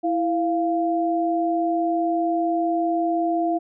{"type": "tone pair together", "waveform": "sine", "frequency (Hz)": [330.4, 694.9], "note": ["E4", "F5"], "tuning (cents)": [4, -9], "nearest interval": "octave + minor second", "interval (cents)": 1287, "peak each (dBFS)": -22, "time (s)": [0.03, 3.59], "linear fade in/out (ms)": 20, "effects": []}